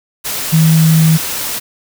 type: tone in noise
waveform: sine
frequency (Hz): 160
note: D#3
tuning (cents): +49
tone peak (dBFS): -6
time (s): 0.52-1.18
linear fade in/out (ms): 20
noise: white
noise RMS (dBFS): -20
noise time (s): 0.24-1.6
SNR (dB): +11
effects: none